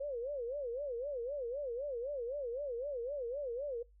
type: tone with vibrato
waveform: sine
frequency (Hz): 522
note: C5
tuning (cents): -4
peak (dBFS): -36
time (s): 0-3.83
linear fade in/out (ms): 10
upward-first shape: sine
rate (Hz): 3.9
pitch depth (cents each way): 210
effects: noise-tail reverb RT60 0.2 s tail -23 dB re dry + added 50 Hz sine -60 dBFS peak until 4 s